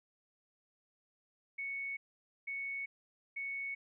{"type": "tone bursts", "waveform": "sine", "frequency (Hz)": 2217, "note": "C#7", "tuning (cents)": 0, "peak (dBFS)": -37, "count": 3, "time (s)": [1.58, 3.75], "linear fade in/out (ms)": 10, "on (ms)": 390, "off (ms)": 500, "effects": []}